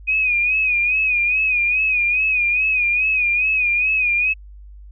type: tone with vibrato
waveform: sine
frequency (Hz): 2489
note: D#7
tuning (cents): 0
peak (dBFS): -15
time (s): 0.07-4.34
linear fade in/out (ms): 20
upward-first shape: sine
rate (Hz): 2.4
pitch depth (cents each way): 72
effects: added 50 Hz sine -37 dBFS peak until 4.91 s